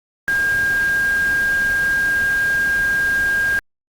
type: tone in noise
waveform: sine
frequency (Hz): 1613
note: G6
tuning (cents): +49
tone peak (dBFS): -15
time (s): 0.28-3.59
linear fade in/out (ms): 0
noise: pink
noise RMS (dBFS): -32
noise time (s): 0.28-3.59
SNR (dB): +14
effects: Opus 48 kbps